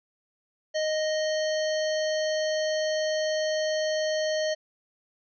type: harmonic tone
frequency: 621 Hz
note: D#5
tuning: 3 cents flat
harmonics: 1 / 3 / 5 / 7 / 9 / 10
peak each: -25 / -35 / -38 / -37 / -44 / -42 dBFS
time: 0.74-4.55 s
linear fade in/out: 20 ms
effects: none